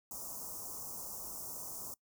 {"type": "band-stop noise", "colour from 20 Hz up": "white", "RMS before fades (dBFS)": -44, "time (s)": [0.11, 1.94], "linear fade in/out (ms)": 2, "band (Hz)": [1200, 5500], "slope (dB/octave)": 48, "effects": ["noise-tail reverb RT60 0.1 s tail -22 dB re dry"]}